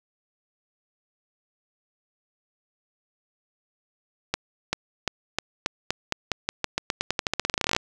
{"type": "accelerating click train", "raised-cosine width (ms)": 0.2, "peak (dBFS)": -6, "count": 30, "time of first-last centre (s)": [4.34, 7.765], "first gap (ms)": 390, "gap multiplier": 0.89, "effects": []}